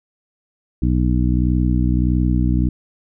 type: harmonic tone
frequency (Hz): 61.6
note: B1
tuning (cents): -4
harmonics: 1 / 2 / 3 / 4 / 5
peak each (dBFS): -17 / -20 / -22 / -23 / -24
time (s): 0.82-2.69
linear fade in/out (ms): 5
effects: none